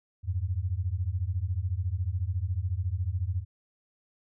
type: beating tone pair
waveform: sine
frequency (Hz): 84.3 / 98.3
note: E2 / G2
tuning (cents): +39 / +5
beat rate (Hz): 14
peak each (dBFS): -30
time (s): 0.23-3.45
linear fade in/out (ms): 50
effects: none